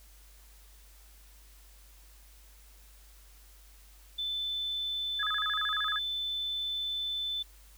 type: tone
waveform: sine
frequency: 3520 Hz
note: A7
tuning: in tune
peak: -31 dBFS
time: 4.18-7.43 s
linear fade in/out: 10 ms
type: tone with vibrato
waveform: sine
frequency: 1453 Hz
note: F#6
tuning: 32 cents flat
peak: -31 dBFS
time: 5.19-5.99 s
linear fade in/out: 10 ms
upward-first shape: square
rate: 13 Hz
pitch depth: 240 cents each way
effects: added 50 Hz sine -54 dBFS peak until 7.77 s + white hiss -60 dBFS RMS until 7.77 s